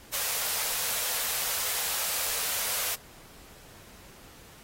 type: high-pass noise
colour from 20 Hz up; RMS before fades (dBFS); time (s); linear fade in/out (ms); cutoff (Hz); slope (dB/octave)
white; -30; 0.12-2.96; 20; 430; 96
effects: pink hiss -52 dBFS RMS until 4.63 s + AAC 48 kbps